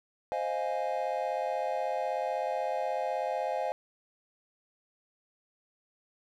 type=chord; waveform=triangle; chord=F minor seventh; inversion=second; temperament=equal; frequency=523.3 / 622.3 / 698.5 / 830.6 Hz; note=C5 / Eb5 / F5 / Ab5; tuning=0 / 0 / 0 / 0 cents; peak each=-33 dBFS; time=0.32-3.72 s; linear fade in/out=0 ms; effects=none